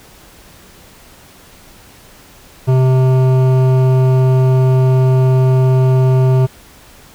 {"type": "tone with hard clipping", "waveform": "sine", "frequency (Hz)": 129.8, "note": "C3", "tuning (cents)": -13, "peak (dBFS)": -10, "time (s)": [2.67, 6.47], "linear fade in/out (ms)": 20, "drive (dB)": 13, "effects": ["pink hiss -42 dBFS RMS until 7.14 s"]}